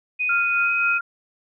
sine tone with pitch glide, 2489 to 2516 Hz, D#7 to D#7, 0 to +19 cents, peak -20 dBFS, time 0.19-0.99 s, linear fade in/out 20 ms, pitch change +19 cents, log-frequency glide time 0.6-0.7 s
sine tone with tremolo, 1395 Hz, F6, 2 cents flat, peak -19 dBFS, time 0.29-1.01 s, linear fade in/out 5 ms, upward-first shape sine, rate 3.8 Hz, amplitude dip 45%
effects none

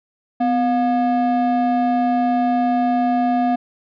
triangle ring-modulated tone, 481.5 Hz, B4, 44 cents flat, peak -10 dBFS, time 0.4-3.56 s, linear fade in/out 10 ms, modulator 230 Hz, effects resampled to 11025 Hz

